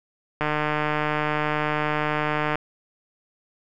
click train, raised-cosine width 0.5 ms, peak -9 dBFS, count 325, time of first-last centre 0.41-2.556 s, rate 151 Hz, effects none

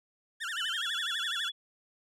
30% pulse tone with vibrato, 1580 Hz, G6, 13 cents sharp, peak -31 dBFS, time 0.4-1.5 s, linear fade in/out 20 ms, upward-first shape sine, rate 12 Hz, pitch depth 270 cents each way
sine tone with pitch glide, 2995 to 3401 Hz, F#7 to G#7, +20 to +40 cents, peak -33 dBFS, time 0.56-1.52 s, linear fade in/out 20 ms, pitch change +220 cents, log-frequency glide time 0.66-0.86 s
effects low-pass 10000 Hz 12 dB/octave

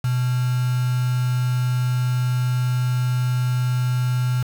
sine tone with quantisation, 125.1 Hz, B2, 23 cents sharp, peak -18 dBFS, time 0.04-4.43 s, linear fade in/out 5 ms, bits 5, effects none

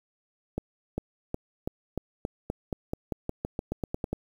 accelerating click train, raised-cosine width 2 ms, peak -16 dBFS, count 18, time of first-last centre 0.58-4.13 s, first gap 400 ms, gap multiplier 0.91, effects 8-bit

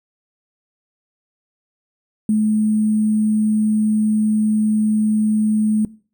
sine tone with sample-and-hold, 215.1 Hz, A3, 39 cents flat, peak -13 dBFS, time 2.29-5.85 s, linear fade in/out 2 ms, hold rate 8820 Hz, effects noise-tail reverb RT60 0.4 s tail -21 dB re dry

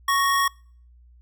square tone pair together, 1108.8 / 1864.7 Hz, C#6 / A#6, 0 / 0 cents, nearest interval major sixth, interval 900 cents, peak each -20 / -26 dBFS, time 0.08-0.48 s, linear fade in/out 5 ms, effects noise-tail reverb RT60 0.5 s tail -26 dB re dry + added 60 Hz sine -49 dBFS peak until 1.21 s

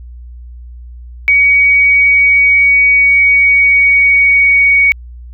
sine tone with pitch glide, 2255 to 2241 Hz, C#7 to C#7, +29 to +18 cents, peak -5 dBFS, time 1.28-4.92 s, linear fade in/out 0 ms, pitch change -11 cents, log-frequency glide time 1.89-4.69 s, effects added 60 Hz sine -28 dBFS peak until 5.33 s

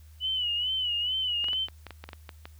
sine tone with vibrato, 2960 Hz, F#7, in tune, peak -26 dBFS, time 0.2-1.68 s, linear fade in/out 50 ms, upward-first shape sine, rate 2.3 Hz, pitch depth 78 cents each way
clicks, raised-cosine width 0.3 ms, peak -24 dBFS, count 11, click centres 1.443 / 1.485 / 1.532 / 1.685 / 1.867 / 1.907 / 2.04 / 2.09 / 2.132 / 2.292 / 2.455 s
effects added 77 Hz sine -48 dBFS peak until 2.59 s + white hiss -63 dBFS RMS until 2.59 s

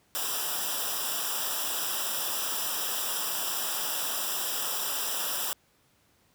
white noise with comb filter, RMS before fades -31 dBFS, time 0.15-5.53 s, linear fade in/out 0 ms, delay 0.46 ms, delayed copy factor -0.9, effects pink hiss -66 dBFS RMS until 6.34 s + high-pass 60 Hz 12 dB/octave

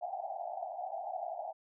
pink band-pass noise, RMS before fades -40 dBFS, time 0.01-1.53 s, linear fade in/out 20 ms, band 650 to 800 Hz, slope 96 dB/octave, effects none

